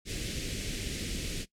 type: band-stop noise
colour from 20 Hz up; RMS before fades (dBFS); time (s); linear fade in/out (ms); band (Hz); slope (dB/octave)
pink; -35; 0.05-1.46; 50; 450 to 2100; 24
effects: noise-tail reverb RT60 0.1 s tail -17 dB re dry + low-pass 9000 Hz 12 dB/octave